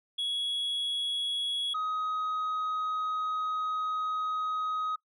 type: tone pair in turn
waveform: sine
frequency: 3347 / 1259.5 Hz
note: G#7 / D#6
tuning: +13 / +21 cents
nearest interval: octave + perfect fourth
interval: 1692 cents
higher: first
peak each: -26 dBFS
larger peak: neither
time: 0.18-1.74 / 1.74-4.96 s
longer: second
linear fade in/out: 10 ms
effects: noise-tail reverb RT60 0.1 s tail -23 dB re dry + tanh soft clip ceiling -28 dBFS